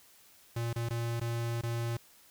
square tone with dropouts, 117 Hz, A#2, 7 cents sharp, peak -32 dBFS, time 0.56-1.97 s, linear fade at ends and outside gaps 5 ms, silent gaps 0.731-0.759 / 0.889-0.905 / 1.199-1.212 / 1.613-1.633 s, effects white hiss -60 dBFS RMS until 2.3 s

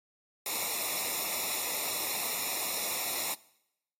white noise with comb filter, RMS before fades -33 dBFS, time 0.46-3.34 s, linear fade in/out 2 ms, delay 0.64 ms, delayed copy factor -1, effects noise-tail reverb RT60 0.8 s tail -21 dB re dry + AAC 48 kbps

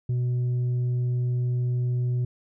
sine tone with tanh clipping, 123.47 Hz, B2, in tune, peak -23 dBFS, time 0.09-2.25 s, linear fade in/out 5 ms, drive 3 dB, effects none

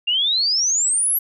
sine exponential sweep, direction up, 2758 to 11900 Hz, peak -16 dBFS, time 0.07-1.19 s, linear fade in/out 10 ms, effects none

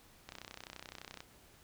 click train, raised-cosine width 0.2 ms, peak -28 dBFS, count 30, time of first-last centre 0.29-1.205 s, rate 31.7 Hz, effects pink hiss -62 dBFS RMS until 1.63 s

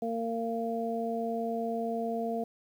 harmonic tone, 229.4 Hz, A#3, 28 cents flat, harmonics 1 / 2 / 3, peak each -34 / -34 / -34 dBFS, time 0.02-2.44 s, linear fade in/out 5 ms, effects 10-bit

